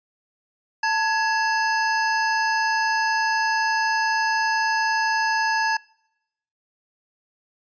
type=tone pair together; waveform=square; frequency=888 / 1676.3 Hz; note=A5 / G#6; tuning=+16 / +16 cents; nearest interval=major seventh; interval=1100 cents; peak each=-23 dBFS; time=0.83-5.77 s; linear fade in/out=5 ms; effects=noise-tail reverb RT60 0.9 s tail -26 dB re dry + resampled to 16000 Hz